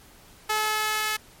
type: tone with high-pass filter sweep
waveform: sawtooth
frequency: 430 Hz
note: A4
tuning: 40 cents flat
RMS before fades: -26 dBFS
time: 0.49-1.17 s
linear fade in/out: 10 ms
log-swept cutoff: 930 to 1600 Hz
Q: 1.1
effects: pink hiss -52 dBFS RMS until 1.4 s + MP3 64 kbps